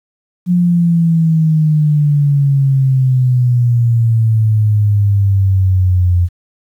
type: exponential sweep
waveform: sine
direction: down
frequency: 179.2 to 87.2 Hz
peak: -8 dBFS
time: 0.46-6.29 s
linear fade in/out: 50 ms
effects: 8-bit